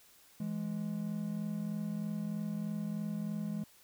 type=tone pair together; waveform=triangle; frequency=166.12 / 209.3 Hz; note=E3 / G#3; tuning=+14 / +14 cents; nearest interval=major third; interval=400 cents; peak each=-37 / -34 dBFS; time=0.4-3.64 s; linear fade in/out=5 ms; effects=white hiss -62 dBFS RMS until 3.83 s